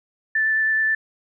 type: tone with vibrato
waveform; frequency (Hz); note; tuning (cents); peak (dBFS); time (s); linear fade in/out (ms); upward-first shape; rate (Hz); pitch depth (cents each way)
sine; 1760; A6; 0; -17; 0.35-0.95; 5; sine; 9.4; 8
effects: none